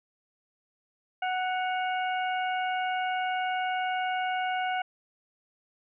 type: harmonic tone with a mistuned harmonic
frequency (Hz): 740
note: F#5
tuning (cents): 0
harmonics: 1 / 2 / 3 / 4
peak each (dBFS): -28 / -34 / -38 / -40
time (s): 1.22-4.82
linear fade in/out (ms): 5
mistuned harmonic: 4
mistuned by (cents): -72
effects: none